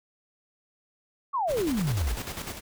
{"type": "exponential sweep", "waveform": "sine", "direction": "down", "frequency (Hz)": [1174.7, 48.14], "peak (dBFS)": -24, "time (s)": [1.33, 2.16], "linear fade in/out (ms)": 20}
{"type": "noise with tremolo", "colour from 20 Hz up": "pink", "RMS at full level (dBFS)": -34, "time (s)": [1.47, 2.61], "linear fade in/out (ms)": 50, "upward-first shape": "square", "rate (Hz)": 10, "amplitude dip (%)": 55}
{"effects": []}